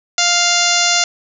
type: harmonic tone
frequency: 699 Hz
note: F5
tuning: 1 cent sharp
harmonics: 1 / 2 / 3 / 4 / 5 / 6 / 7 / 8 / 9 / 10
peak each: -21 / -21 / -21 / -21 / -21 / -21 / -21 / -21 / -21 / -21 dBFS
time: 0.18-1.04 s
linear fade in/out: 2 ms
effects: none